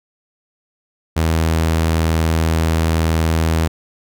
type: tone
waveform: sawtooth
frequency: 81 Hz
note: E2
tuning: 30 cents flat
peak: -10 dBFS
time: 1.16-3.68 s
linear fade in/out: 10 ms
effects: none